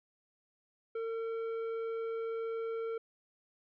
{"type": "tone with tanh clipping", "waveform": "triangle", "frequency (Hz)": 453.6, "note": "A#4", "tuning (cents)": -47, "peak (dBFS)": -36, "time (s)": [0.95, 2.98], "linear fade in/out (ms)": 5, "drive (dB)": 13, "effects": []}